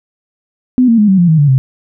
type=tone with pitch steps; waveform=sine; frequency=252.4 / 230.1 / 209.8 / 191.28 / 174.4 / 159 / 144.97 / 132.17 Hz; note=B3 / A#3 / G#3 / G3 / F3 / D#3 / D3 / C3; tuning=+38 / -22 / +18 / -42 / -2 / +38 / -22 / +18 cents; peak=-5 dBFS; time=0.78-1.58 s; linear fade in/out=0 ms; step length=100 ms; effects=none